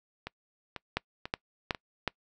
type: two click trains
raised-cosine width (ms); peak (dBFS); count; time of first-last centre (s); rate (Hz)
0.3; -12 / -21; 4 / 4; 0.97-2.077 / 0.27-1.748; 2.71 / 2.03
effects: noise-tail reverb RT60 0.1 s tail -25 dB re dry